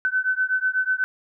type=beating tone pair; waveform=sine; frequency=1513 / 1521.1 Hz; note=F#6 / F#6; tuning=+38 / +47 cents; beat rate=8.1 Hz; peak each=-23 dBFS; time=0.05-1.04 s; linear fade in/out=0 ms; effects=none